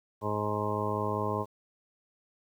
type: harmonic tone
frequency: 105.2 Hz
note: G#2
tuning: 23 cents sharp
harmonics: 1 / 2 / 3 / 4 / 5 / 6 / 8 / 9 / 10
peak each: -35 / -38 / -40 / -35 / -38 / -38 / -39 / -38 / -35 dBFS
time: 0.21-1.46 s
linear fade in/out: 50 ms
effects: 10-bit